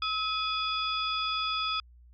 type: tone cluster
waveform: sine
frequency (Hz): 1287 / 2496 / 3424 / 4919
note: E6 / D#7 / A7 / D#8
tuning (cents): -42 / +5 / -48 / -21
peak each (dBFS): -31 / -36 / -33 / -37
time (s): 0.02-1.8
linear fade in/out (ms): 2
effects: added 60 Hz sine -52 dBFS peak until 2.13 s